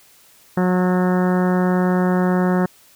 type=harmonic tone with a mistuned harmonic; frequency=181.9 Hz; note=F#3; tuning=29 cents flat; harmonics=1 / 2 / 3 / 4 / 5 / 6 / 7 / 8 / 9 / 10; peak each=-16 / -22 / -26 / -28 / -30 / -32 / -33 / -34 / -35 / -36 dBFS; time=0.57-2.66 s; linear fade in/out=5 ms; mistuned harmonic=7; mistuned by=+27 cents; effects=white hiss -51 dBFS RMS until 2.95 s